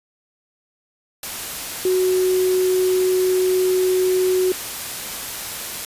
sine tone in noise, 370 Hz, F#4, in tune, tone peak -15 dBFS, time 1.85-4.52 s, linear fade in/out 2 ms, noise white, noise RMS -29 dBFS, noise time 1.23-5.85 s, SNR +11 dB, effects resampled to 32000 Hz

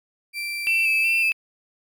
35% pulse tone with pitch glide, 2349 to 2415 Hz, D7 to D7, 0 to +48 cents, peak -25 dBFS, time 0.33-1.33 s, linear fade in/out 50 ms, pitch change +48 cents, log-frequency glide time 0.99-1.17 s
sine tone with vibrato, 2646 Hz, E7, 6 cents sharp, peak -18 dBFS, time 0.67-1.32 s, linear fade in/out 0 ms, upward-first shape square, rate 2.7 Hz, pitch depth 21 cents each way
effects none

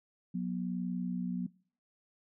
sine tone pair together, 181.82 / 242.7 Hz, F#3 / B3, -30 / -30 cents, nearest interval perfect fourth, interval 500 cents, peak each -33 / -37 dBFS, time 0.34-1.47 s, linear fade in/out 10 ms, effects noise-tail reverb RT60 0.5 s tail -23 dB re dry

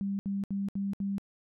sine tone bursts, 197.9 Hz, G3, 17 cents sharp, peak -29 dBFS, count 5, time 0.01-1.182 s, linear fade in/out 0 ms, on 180 ms, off 68 ms, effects none

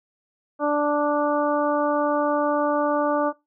harmonic tone, 293.7 Hz, D4, in tune, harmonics 1 / 2 / 3 / 4 / 5, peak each -24 / -22 / -27 / -27 / -34 dBFS, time 0.59-3.33 s, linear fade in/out 50 ms, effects noise-tail reverb RT60 0.2 s tail -19 dB re dry

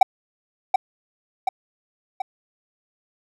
triangle tone with echo, 762 Hz, G5, 49 cents flat, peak -5 dBFS, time 0.01-0.03 s, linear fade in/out 5 ms, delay 730 ms, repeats 3, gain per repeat -5 dB, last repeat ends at 2.22 s, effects none

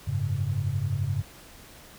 sine chord, F# suspended second, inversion none, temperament just, 92.5 / 104.06 / 138.75 Hz, F#2 / G#2 / C#3, 0 / +4 / +2 cents, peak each -31 / -28 / -29 dBFS, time 0.07-1.22 s, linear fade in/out 10 ms, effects pink hiss -49 dBFS RMS until 1.98 s

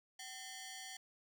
10% pulse ring-modulated tone, 1288 Hz, E6, 41 cents flat, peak -36 dBFS, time 0.19-0.97 s, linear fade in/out 5 ms, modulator 525 Hz, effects 11-bit

